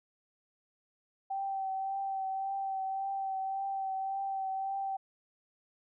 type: tone with vibrato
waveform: sine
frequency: 775 Hz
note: G5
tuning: 20 cents flat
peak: -32 dBFS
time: 1.3-4.97 s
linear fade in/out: 10 ms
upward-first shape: triangle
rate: 1.8 Hz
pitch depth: 24 cents each way
effects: none